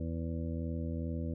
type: harmonic tone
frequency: 82.41 Hz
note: E2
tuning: in tune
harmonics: 1 / 2 / 3 / 4 / 6 / 7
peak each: -36 / -40 / -40 / -45 / -47 / -49 dBFS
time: 0-1.34 s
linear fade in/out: 5 ms
effects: none